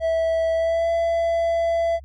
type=tone with pitch glide; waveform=triangle; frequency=654 to 670.1 Hz; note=E5 to E5; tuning=-14 to +28 cents; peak=-16 dBFS; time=0-2 s; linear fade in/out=50 ms; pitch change=+42 cents; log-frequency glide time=0.54-0.9 s; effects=added 69 Hz sine -39 dBFS peak until 2.04 s + MP3 48 kbps

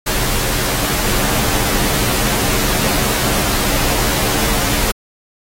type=noise with comb filter; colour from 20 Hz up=pink; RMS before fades=-17 dBFS; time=0.06-4.92 s; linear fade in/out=10 ms; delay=12 ms; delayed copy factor=-0.7; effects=AAC 48 kbps

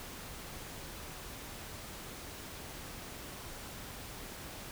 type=silence; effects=pink hiss -46 dBFS RMS until 4.71 s

